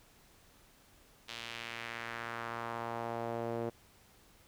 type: tone with band-pass filter sweep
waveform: sawtooth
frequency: 116.54 Hz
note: A#2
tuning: in tune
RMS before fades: -40 dBFS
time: 1.28-3.7 s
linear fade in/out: 10 ms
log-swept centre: 3500 to 460 Hz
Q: 1.6
effects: pink hiss -63 dBFS RMS until 4.47 s